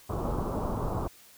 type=low-pass noise; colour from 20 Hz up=pink; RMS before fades=-31 dBFS; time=0.09-1.08 s; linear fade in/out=10 ms; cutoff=1200 Hz; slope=48 dB/octave; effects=white hiss -55 dBFS RMS until 1.37 s